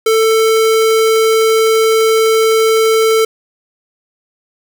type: tone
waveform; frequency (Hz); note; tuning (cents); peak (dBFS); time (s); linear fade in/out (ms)
square; 444.1; A4; +16; -9; 0.06-3.25; 5
effects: 7-bit